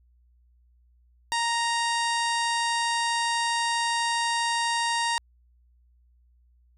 harmonic tone, 932.3 Hz, A#5, in tune, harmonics 1 / 2 / 3 / 4 / 5 / 6 / 7 / 8 / 9 / 10, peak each -26 / -30 / -35 / -34 / -35 / -38 / -43 / -40 / -41 / -41 dBFS, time 1.32-5.18 s, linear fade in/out 0 ms, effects added 60 Hz sine -58 dBFS peak until 6.77 s

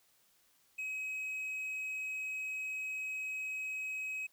triangle tone, 2544 Hz, D#7, 38 cents sharp, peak -35 dBFS, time 0.78-4.27 s, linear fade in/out 10 ms, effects white hiss -70 dBFS RMS until 4.32 s

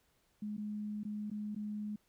sine tone with dropouts, 209.8 Hz, G#3, 18 cents sharp, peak -37 dBFS, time 0.42-1.96 s, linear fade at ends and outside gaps 5 ms, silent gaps 0.568-0.578 / 1.034-1.05 / 1.301-1.313 / 1.549-1.561 s, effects pink hiss -74 dBFS RMS until 2.08 s

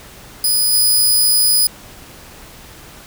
10% pulse tone with level steps, 4978 Hz, D#8, in tune, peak -6 / -4 dBFS, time 0.44-1.67 s, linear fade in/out 2 ms, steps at 0.72 s, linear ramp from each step 20 ms, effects pink hiss -39 dBFS RMS until 3.06 s

